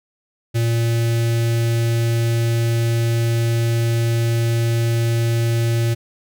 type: tone with notch filter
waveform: square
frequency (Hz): 116.1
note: A#2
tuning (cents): -7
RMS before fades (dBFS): -18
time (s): 0.54-5.95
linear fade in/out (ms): 20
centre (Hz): 1000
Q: 0.98
effects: none